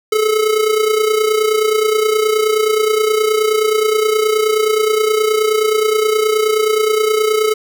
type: tone with amplitude modulation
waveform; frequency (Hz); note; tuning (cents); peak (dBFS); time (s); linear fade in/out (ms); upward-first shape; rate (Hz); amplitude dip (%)
square; 431.7; A4; -33; -10; 0.12-7.54; 5; sine; 29.5; 60
effects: none